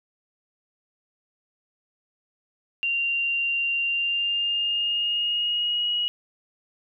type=tone with pitch glide; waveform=sine; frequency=2773 to 2902 Hz; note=F7 to F#7; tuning=-13 to -34 cents; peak=-22 dBFS; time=2.83-6.08 s; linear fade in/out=0 ms; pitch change=+79 cents; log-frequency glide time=3.83-5.91 s; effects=none